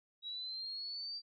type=linear sweep; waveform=sine; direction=up; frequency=3842 to 4699 Hz; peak=-40 dBFS; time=0.22-1.22 s; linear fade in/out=50 ms; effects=none